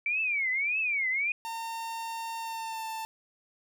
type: tone with vibrato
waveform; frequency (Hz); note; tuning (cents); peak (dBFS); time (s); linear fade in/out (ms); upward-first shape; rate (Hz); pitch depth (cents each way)
sine; 2301; D7; -36; -26; 0.06-1.32; 2; triangle; 1.7; 250
type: tone with pitch glide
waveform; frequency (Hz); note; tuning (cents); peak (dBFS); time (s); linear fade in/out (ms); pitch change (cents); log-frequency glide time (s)
45% pulse; 911 to 889.2; A#5 to A5; -40 to +18; -34; 1.45-3.05; 0; -42; 2.39-2.87
effects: none